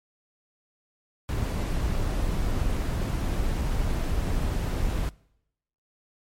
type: noise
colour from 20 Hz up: brown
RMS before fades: -26 dBFS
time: 1.29-5.09 s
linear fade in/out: 0 ms
effects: noise-tail reverb RT60 0.8 s tail -23 dB re dry + MP3 64 kbps